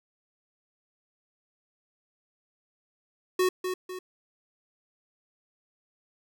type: tone with echo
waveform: square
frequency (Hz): 368.4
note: F#4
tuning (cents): -7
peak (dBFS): -22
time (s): 3.39-3.49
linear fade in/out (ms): 5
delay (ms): 250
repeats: 2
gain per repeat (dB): -7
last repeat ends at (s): 3.99
effects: none